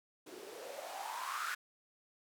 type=noise with band-pass filter sweep; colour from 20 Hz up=blue; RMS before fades=-43 dBFS; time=0.26-1.55 s; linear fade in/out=10 ms; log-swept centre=320 to 1500 Hz; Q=7; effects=none